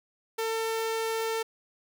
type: tone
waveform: sawtooth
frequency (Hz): 448.8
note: A4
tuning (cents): +34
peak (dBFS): -24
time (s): 0.38-1.43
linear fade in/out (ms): 10
effects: none